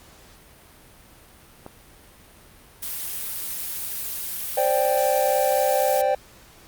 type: click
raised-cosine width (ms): 1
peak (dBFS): -23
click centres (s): 1.664
type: noise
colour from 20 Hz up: blue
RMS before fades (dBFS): -30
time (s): 2.82-6.02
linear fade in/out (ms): 10
type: chord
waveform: triangle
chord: C suspended second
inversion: none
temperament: equal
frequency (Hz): 523.3 / 587.3 / 784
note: C5 / D5 / G5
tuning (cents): 0 / 0 / 0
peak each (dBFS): -21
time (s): 4.57-6.15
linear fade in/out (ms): 5
effects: pink hiss -50 dBFS RMS until 6.67 s + Opus 48 kbps